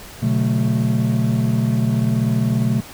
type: chord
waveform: triangle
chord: B minor seventh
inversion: none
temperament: equal with one note detuned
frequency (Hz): 123.47 / 143.89 / 185 / 220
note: B2 / D3 / F#3 / A3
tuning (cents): 0 / -35 / 0 / 0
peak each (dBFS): -17 / -21 / -23 / -18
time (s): 0.22-2.81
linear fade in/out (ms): 10
effects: pink hiss -38 dBFS RMS until 2.93 s